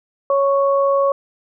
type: tone pair together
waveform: sine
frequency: 554.4 / 1108.8 Hz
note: C#5 / C#6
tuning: 0 / 0 cents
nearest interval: octave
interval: 1200 cents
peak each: -14 / -19 dBFS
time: 0.3-1.12 s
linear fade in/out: 2 ms
effects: none